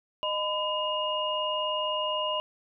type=tone cluster; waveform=sine; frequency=615 / 1008 / 2852 Hz; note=D#5 / B5 / F7; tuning=-20 / +35 / +36 cents; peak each=-31 dBFS; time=0.23-2.4 s; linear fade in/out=0 ms; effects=none